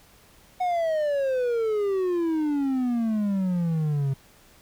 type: exponential sweep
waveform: triangle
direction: down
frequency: 740 to 133.5 Hz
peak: -20 dBFS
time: 0.6-4.14 s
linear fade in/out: 10 ms
effects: pink hiss -55 dBFS RMS until 4.61 s